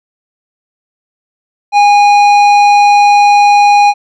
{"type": "tone with tanh clipping", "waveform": "sine", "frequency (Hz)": 820, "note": "G#5", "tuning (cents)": -22, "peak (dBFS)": -5, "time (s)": [1.72, 3.94], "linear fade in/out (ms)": 50, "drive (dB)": 12, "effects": []}